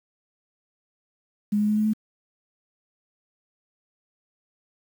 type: tone with pitch steps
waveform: sine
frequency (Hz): 207.5 / 209.7 / 211.9 / 214.1 / 216.3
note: G#3 / G#3 / G#3 / A3 / A3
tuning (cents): -1 / +17 / +35 / -47 / -29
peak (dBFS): -19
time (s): 1.52-1.935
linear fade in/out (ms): 10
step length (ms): 83
effects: 8-bit